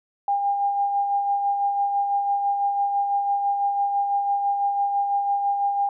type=tone with tremolo; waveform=sine; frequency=804 Hz; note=G5; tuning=44 cents sharp; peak=-18 dBFS; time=0.28-5.89 s; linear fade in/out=2 ms; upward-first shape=sine; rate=6 Hz; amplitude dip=40%; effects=none